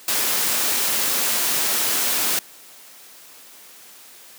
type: noise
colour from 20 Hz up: white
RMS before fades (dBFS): -21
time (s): 0.08-2.39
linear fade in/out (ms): 2
effects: white hiss -45 dBFS RMS until 4.38 s + high-pass 200 Hz 12 dB/octave

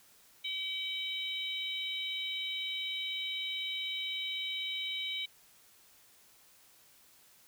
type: harmonic tone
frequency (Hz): 764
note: G5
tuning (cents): -45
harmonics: 3 / 4 / 5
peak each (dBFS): -40 / -38 / -38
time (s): 0.44-5.26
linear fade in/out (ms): 10
effects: white hiss -62 dBFS RMS until 7.47 s

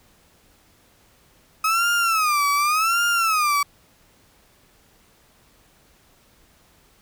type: tone with vibrato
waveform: 35% pulse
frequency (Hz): 1268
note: D#6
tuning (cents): +32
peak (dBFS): -16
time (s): 1.64-3.63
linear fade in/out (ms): 5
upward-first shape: sine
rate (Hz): 0.88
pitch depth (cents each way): 180
effects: pink hiss -57 dBFS RMS until 7.01 s

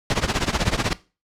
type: noise with tremolo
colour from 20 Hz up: pink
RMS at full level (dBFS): -18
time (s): 0.1-0.93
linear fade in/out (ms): 0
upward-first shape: triangle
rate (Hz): 16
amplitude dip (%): 95
effects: noise-tail reverb RT60 0.3 s tail -18 dB re dry + low-pass 6000 Hz 12 dB/octave

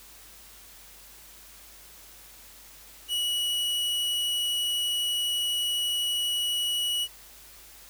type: tone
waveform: 45% pulse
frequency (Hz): 2928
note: F#7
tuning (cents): -19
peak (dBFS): -25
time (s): 3.08-7.08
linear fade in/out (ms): 50
effects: added 50 Hz sine -58 dBFS peak until 7.89 s + white hiss -50 dBFS RMS until 7.89 s

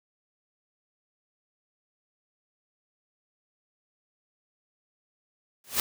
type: noise with exponential growth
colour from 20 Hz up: white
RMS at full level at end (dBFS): -21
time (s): 5.64-5.8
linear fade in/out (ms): 2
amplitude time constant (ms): 34
effects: none

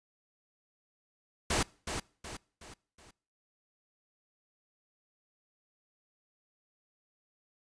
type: noise with echo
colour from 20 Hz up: pink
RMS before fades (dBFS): -29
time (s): 1.5-1.63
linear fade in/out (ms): 5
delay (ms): 370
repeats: 4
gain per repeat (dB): -7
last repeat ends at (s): 3.11
effects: noise-tail reverb RT60 0.5 s tail -25 dB re dry + resampled to 22050 Hz

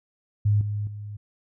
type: tone with level steps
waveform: sine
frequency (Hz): 103.83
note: G#2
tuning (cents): 0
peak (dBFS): -17 / -25 / -33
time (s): 0.45-1.17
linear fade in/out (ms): 10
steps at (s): 0.61 / 0.87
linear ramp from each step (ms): 2
effects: none

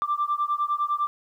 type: beating tone pair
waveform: sine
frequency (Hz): 1174.7 / 1184.6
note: D6 / D6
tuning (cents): 0 / +15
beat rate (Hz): 9.9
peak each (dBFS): -25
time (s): 0.02-1.07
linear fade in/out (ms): 0
effects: tanh soft clip ceiling -16 dBFS + 10-bit

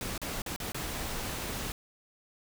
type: noise with dropouts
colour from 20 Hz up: pink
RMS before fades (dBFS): -36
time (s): 0.01-1.72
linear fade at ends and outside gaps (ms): 1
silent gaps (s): 0.178-0.216 / 0.419-0.462 / 0.562-0.601 / 0.72-0.745
effects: none

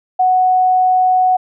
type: tone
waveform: sine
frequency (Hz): 740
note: F#5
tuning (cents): 0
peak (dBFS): -9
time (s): 0.19-1.37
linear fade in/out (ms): 10
effects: none

